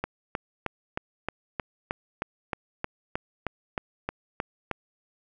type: click train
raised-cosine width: 0.5 ms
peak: -13 dBFS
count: 16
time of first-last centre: 0.04-4.713 s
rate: 3.21 Hz
effects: none